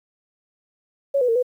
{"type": "tone with pitch steps", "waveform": "sine", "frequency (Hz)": [556, 495.6, 457.3, 497.9], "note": ["C#5", "B4", "A#4", "B4"], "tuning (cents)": [5, 6, -33, 14], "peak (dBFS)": -16, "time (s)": [1.14, 1.428], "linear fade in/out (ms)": 10, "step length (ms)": 72, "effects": ["9-bit"]}